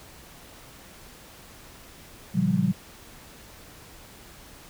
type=chord; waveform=sine; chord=G half-diminished seventh; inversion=first; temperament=just; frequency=117.6 / 141.12 / 176.4 / 196 Hz; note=Bb2 / Db3 / F3 / G3; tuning=+16 / +31 / +18 / 0 cents; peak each=-30 / -29 / -24 / -24 dBFS; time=2.34-2.73 s; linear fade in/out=20 ms; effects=pink hiss -48 dBFS RMS until 4.69 s